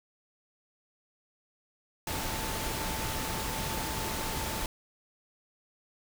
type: tone in noise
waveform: sine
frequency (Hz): 885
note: A5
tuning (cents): +10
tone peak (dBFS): -41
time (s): 2.07-4.66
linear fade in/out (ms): 2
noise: pink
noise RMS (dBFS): -34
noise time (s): 2.07-4.66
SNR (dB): -10
effects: none